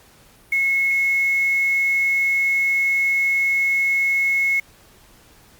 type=tone with quantisation; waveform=sine; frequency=2180 Hz; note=C#7; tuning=29 cents flat; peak=-16 dBFS; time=0.52-4.6 s; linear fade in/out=5 ms; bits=6; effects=pink hiss -51 dBFS RMS until 5.59 s + Opus 48 kbps